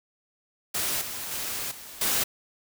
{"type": "noise with level steps", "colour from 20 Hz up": "white", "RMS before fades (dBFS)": [-28, -35, -32, -43, -25], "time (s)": [0.74, 2.24], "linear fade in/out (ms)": 10, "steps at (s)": [1.01, 1.31, 1.71, 2.01], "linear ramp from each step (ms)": 5, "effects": []}